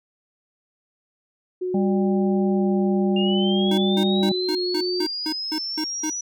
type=tone with vibrato; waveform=sine; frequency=363.5 Hz; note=F#4; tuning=31 cents flat; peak=-23 dBFS; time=1.61-5.06 s; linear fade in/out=10 ms; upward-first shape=square; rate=0.51 Hz; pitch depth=11 cents each way
type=harmonic tone; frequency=197.8 Hz; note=G3; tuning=16 cents sharp; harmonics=1 / 3 / 4; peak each=-19 / -32 / -32 dBFS; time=1.74-4.32 s; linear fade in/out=5 ms
type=linear sweep; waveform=sine; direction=up; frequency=2794 to 5920 Hz; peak=-26 dBFS; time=3.16-6.21 s; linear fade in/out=5 ms
type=tone bursts; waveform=square; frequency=311.1 Hz; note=D#4; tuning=in tune; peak=-25 dBFS; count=10; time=3.71-6.1 s; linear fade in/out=5 ms; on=68 ms; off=190 ms
effects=none